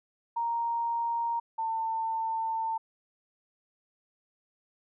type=tone pair in turn; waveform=sine; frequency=932.3 / 897.1 Hz; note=A#5 / A5; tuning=0 / +33 cents; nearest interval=minor second; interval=67 cents; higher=first; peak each=-27 / -28 dBFS; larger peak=first; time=0.36-1.4 / 1.58-2.78 s; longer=second; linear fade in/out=10 ms; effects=none